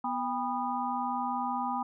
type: harmonic tone with a mistuned harmonic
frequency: 246.1 Hz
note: B3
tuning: 6 cents flat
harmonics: 1 / 3 / 4 / 5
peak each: -36 / -33 / -34 / -37 dBFS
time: 0.04-1.83 s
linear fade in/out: 5 ms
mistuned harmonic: 3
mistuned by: +140 cents
effects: none

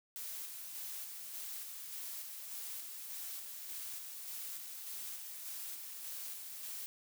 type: noise with tremolo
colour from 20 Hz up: blue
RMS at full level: -44 dBFS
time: 0.16-6.86 s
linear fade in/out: 0 ms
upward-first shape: square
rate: 1.7 Hz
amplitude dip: 30%
effects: none

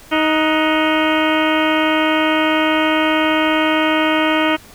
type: harmonic tone with a mistuned harmonic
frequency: 313.1 Hz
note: D#4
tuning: 11 cents sharp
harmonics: 1 / 2 / 3 / 4 / 5 / 6 / 7 / 8 / 9 / 10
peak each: -17 / -20 / -22 / -23 / -24 / -25 / -25 / -26 / -27 / -27 dBFS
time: 0.11-4.57 s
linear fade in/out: 20 ms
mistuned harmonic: 5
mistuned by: -94 cents
effects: pink hiss -42 dBFS RMS until 4.74 s

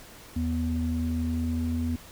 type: tone pair together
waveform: sine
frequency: 81.5 / 244.2 Hz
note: E2 / B3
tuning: -19 / -19 cents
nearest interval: octave + perfect fifth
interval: 1900 cents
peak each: -27 dBFS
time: 0.36-1.96 s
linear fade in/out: 5 ms
effects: tanh soft clip ceiling -19 dBFS + pink hiss -48 dBFS RMS until 2.11 s

